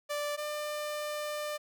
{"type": "tone pair in turn", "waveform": "sawtooth", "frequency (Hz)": [587.3, 597.2], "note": ["D5", "D5"], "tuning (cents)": [0, 29], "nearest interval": "unison", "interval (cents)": 29, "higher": "second", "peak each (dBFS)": [-28, -30], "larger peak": "first", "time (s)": [[0.09, 0.37], [0.37, 1.58]], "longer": "second", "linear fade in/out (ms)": 20, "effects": []}